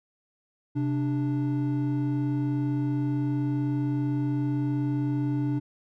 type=tone pair together; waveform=triangle; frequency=130.96 / 293.7 Hz; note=C3 / D4; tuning=+2 / 0 cents; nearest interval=octave + major second; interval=1398 cents; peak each=-25 dBFS; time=0.75-5.6 s; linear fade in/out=20 ms; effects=none